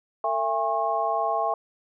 sine tone cluster, 451.7 / 670 / 813 / 1085 Hz, A4 / E5 / G#5 / C#6, +45 / +28 / -37 / -37 cents, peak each -33 / -26 / -27 / -28 dBFS, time 0.24-1.54 s, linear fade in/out 2 ms, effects none

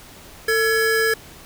square tone pair together, 447.1 / 1688 Hz, A4 / G#6, +28 / +28 cents, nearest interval octave + major seventh, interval 2300 cents, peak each -20 dBFS, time 0.48-1.14 s, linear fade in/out 5 ms, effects pink hiss -43 dBFS RMS until 1.45 s

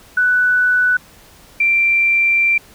sine tone pair in turn, 1488 / 2357 Hz, F#6 / D7, +9 / +6 cents, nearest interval minor sixth, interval 797 cents, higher second, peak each -11 dBFS, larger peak neither, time 0.17-0.97 / 1.6-2.58 s, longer second, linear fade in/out 5 ms, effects pink hiss -45 dBFS RMS until 2.74 s

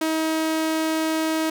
sawtooth tone, 318.1 Hz, D#4, 38 cents sharp, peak -17 dBFS, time 0.01-1.5 s, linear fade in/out 5 ms, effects none

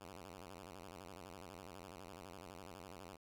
5% pulse tone with vibrato, 90.9 Hz, F#2, 30 cents flat, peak -40 dBFS, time 0-3.17 s, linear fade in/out 20 ms, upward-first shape square, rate 12 Hz, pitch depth 150 cents each way, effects none

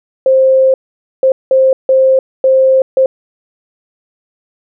sine tone bursts at uneven times, 527 Hz, C5, 12 cents sharp, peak -5 dBFS, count 6, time 0.26-0.74 / 1.23-1.32 / 1.51-1.73 / 1.89-2.19 / 2.44-2.82 / 2.97-3.06 s, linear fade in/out 2 ms, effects none

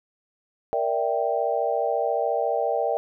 sine chord, E half-diminished seventh, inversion second, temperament equal with one note detuned, 466.2 / 585 / 659.3 / 784 Hz, Bb4 / D5 / E5 / G5, 0 / -7 / 0 / 0 cents, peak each -27 dBFS, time 0.73-2.97 s, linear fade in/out 0 ms, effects none

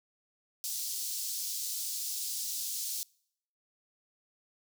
pink high-pass noise, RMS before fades -36 dBFS, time 0.64-3.03 s, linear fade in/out 0 ms, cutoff 4600 Hz, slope 24 dB/octave, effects noise-tail reverb RT60 0.7 s tail -26 dB re dry

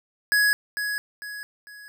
square tone with echo, 1674 Hz, G#6, 13 cents sharp, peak -18 dBFS, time 0.32-0.53 s, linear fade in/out 0 ms, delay 450 ms, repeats 3, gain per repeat -8 dB, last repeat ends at 1.88 s, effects none

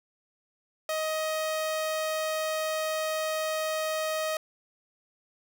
sawtooth tone, 628 Hz, D#5, 16 cents sharp, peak -24 dBFS, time 0.89-4.37 s, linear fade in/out 2 ms, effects none

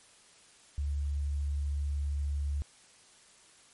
sine tone, 71.7 Hz, D2, 41 cents flat, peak -29 dBFS, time 0.78-2.62 s, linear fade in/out 0 ms, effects white hiss -59 dBFS RMS until 3.73 s + MP3 48 kbps

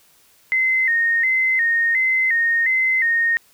sine tone with vibrato, 1951 Hz, B6, 22 cents flat, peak -15 dBFS, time 0.52-3.37 s, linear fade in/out 0 ms, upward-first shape square, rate 1.4 Hz, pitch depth 92 cents each way, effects white hiss -55 dBFS RMS until 3.53 s

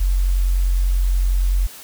sine tone, 45.21 Hz, F#1, 39 cents flat, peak -14 dBFS, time 0-1.67 s, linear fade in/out 10 ms, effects white hiss -39 dBFS RMS until 1.83 s

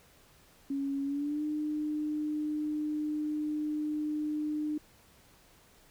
sine tone with pitch glide, 277.2 to 302.3 Hz, C#4 to D#4, 0 to -50 cents, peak -30 dBFS, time 0.7-4.78 s, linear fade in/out 5 ms, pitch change +150 cents, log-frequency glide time 1.04-1.43 s, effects pink hiss -61 dBFS RMS until 5.9 s

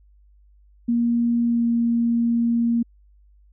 sine tone with pitch glide, 235.9 to 234 Hz, A#3 to A#3, +21 to +7 cents, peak -17 dBFS, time 0.88-2.83 s, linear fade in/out 10 ms, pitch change -14 cents, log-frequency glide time 1.45-1.65 s, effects added 50 Hz sine -51 dBFS peak until 3.52 s

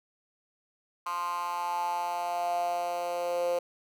10% pulse tone with high-pass filter sweep, 174.61 Hz, F3, in tune, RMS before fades -31 dBFS, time 1.06-3.59 s, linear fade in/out 5 ms, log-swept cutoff 1100 to 510 Hz, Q 7.1, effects none

